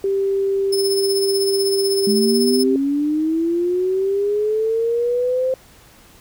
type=tone; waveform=sine; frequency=392 Hz; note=G4; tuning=in tune; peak=-16 dBFS; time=0.04-2.76 s; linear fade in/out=2 ms
type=tone with tremolo; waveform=sawtooth; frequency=5220 Hz; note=E8; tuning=18 cents flat; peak=-17 dBFS; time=0.72-2.64 s; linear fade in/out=10 ms; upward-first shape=sine; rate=16 Hz; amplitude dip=60%
type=linear sweep; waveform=sine; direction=up; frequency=207.7 to 523.3 Hz; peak=-16 dBFS; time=2.07-5.54 s; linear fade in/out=2 ms
effects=pink hiss -48 dBFS RMS until 6.2 s